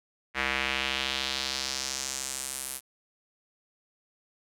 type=tone with band-pass filter sweep; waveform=square; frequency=66.5 Hz; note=C2; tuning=29 cents sharp; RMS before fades=-32 dBFS; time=0.34-2.81 s; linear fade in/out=50 ms; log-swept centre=2000 to 11000 Hz; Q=2; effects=none